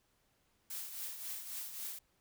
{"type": "noise with tremolo", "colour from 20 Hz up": "blue", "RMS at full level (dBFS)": -41, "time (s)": [0.7, 1.99], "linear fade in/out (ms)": 5, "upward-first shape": "triangle", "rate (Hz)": 3.7, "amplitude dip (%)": 60, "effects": ["pink hiss -75 dBFS RMS until 2.2 s"]}